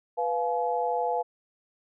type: chord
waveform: sine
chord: F diminished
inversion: second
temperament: equal with one note detuned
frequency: 493.9 / 698.5 / 850.5 Hz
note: Cb5 / F5 / Ab5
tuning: 0 / 0 / +41 cents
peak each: -29 dBFS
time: 0.17-1.23 s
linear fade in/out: 20 ms
effects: none